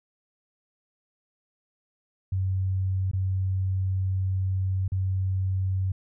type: tone with dropouts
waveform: sine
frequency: 94.6 Hz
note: F#2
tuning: 39 cents sharp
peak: -23 dBFS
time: 2.32-5.92 s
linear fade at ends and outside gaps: 5 ms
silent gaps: 3.114-3.133 / 4.88-4.919 s
effects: none